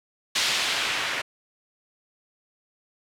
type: noise with low-pass filter sweep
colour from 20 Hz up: blue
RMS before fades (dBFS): -26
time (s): 0.35-1.22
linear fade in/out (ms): 10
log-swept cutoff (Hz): 4000 to 2000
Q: 1.1
effects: none